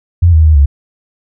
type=tone with pitch steps; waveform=sine; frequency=86.5 / 79.3 / 77.9 / 70.5 Hz; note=F2 / D#2 / D#2 / C#2; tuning=-16 / +33 / +3 / +30 cents; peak=-3 dBFS; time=0.22-0.66 s; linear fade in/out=10 ms; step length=110 ms; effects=none